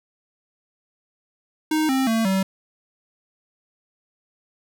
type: tone with pitch steps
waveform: square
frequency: 311.1 / 264.6 / 225.1 / 191.5 Hz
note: D#4 / C4 / A3 / G3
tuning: 0 / +20 / +40 / -40 cents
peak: -19 dBFS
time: 1.71-2.43 s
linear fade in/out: 5 ms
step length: 180 ms
effects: none